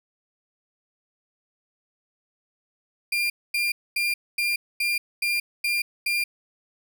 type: tone bursts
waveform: 35% pulse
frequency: 2398 Hz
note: D7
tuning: 36 cents sharp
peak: -20 dBFS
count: 8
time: 3.12-6.24 s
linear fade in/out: 5 ms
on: 180 ms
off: 240 ms
effects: none